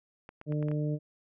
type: clicks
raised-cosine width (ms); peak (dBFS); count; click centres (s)
0.5; -30; 6; 0.291 / 0.414 / 0.523 / 0.627 / 0.685 / 0.715
type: harmonic tone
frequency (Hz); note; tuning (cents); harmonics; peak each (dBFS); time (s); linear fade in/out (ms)
150; D3; +37; 1 / 2 / 3 / 4; -29 / -35 / -39 / -41; 0.46-0.99; 50
effects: none